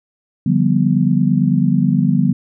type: chord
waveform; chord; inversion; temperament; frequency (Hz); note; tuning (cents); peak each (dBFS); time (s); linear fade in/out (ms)
sine; G dominant seventh; second; just; 147 / 176.4 / 196 / 245; D3 / F3 / G3 / B3; +2 / +18 / 0 / -14; -17; 0.46-2.33; 5
effects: none